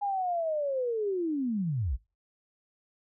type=linear sweep; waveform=sine; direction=down; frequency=825 to 47.39 Hz; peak=-27 dBFS; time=0.01-1.97 s; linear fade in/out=20 ms; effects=noise-tail reverb RT60 0.3 s tail -22 dB re dry